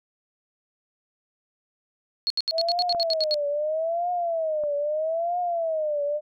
sine tone bursts, 4326 Hz, C#8, 43 cents flat, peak -21 dBFS, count 11, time 2.27-3.342 s, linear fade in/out 0 ms, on 32 ms, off 72 ms
sine tone with vibrato, 641 Hz, E5, 49 cents flat, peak -23 dBFS, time 2.51-6.21 s, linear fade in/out 50 ms, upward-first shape triangle, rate 0.78 Hz, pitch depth 200 cents each way
clicks, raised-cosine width 1 ms, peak -24 / -29 dBFS, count 2, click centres 2.948 / 4.637 s
effects none

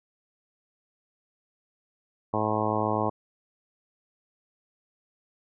harmonic tone, 107.6 Hz, A2, 38 cents flat, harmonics 1 / 2 / 3 / 4 / 5 / 6 / 7 / 8 / 9 / 10, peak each -33 / -33 / -33 / -33 / -33 / -33 / -33 / -33 / -33 / -33 dBFS, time 2.33-3.1 s, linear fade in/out 10 ms, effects none

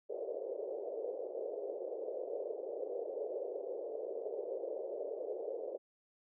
white band-pass noise, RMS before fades -41 dBFS, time 0.09-5.78 s, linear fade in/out 20 ms, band 410 to 560 Hz, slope 48 dB/octave, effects none

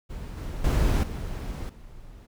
brown noise with level steps, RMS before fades -36 / -33 / -21 / -32 / -46 dBFS, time 0.09-2.27 s, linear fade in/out 20 ms, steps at 0.37 / 0.64 / 1.03 / 1.69 s, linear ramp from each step 5 ms, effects none

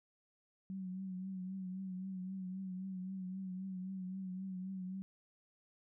sine tone with vibrato, 187.6 Hz, F#3, 24 cents sharp, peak -40 dBFS, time 0.7-5.02 s, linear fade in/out 0 ms, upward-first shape triangle, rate 3.8 Hz, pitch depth 54 cents each way, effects none

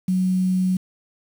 sine tone with quantisation, 185 Hz, F#3, in tune, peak -17 dBFS, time 0.08-0.77 s, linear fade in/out 5 ms, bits 7, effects none

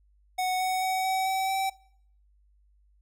square tone with pitch steps, 740 / 746 / 752.1 / 758.2 / 764.3 / 770.5 Hz, F#5 / F#5 / F#5 / F#5 / G5 / G5, 0 / +14 / +28 / +42 / -44 / -30 cents, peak -26 dBFS, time 0.38-1.7 s, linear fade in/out 10 ms, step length 220 ms, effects noise-tail reverb RT60 0.6 s tail -22 dB re dry + added 50 Hz sine -60 dBFS peak until 3.01 s

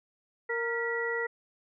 harmonic tone with a mistuned harmonic, 464.6 Hz, A#4, 6 cents flat, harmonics 1 / 2 / 3 / 4, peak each -32 / -40 / -38 / -32 dBFS, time 0.49-1.27 s, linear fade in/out 10 ms, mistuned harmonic 4, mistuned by +73 cents, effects none

